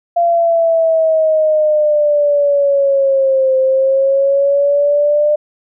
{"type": "exponential two-way sweep", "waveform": "sine", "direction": "down then up", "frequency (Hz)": [690, 523.3, 600], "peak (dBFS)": -9, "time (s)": [0.16, 5.36], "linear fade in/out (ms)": 10, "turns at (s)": 3.57, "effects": []}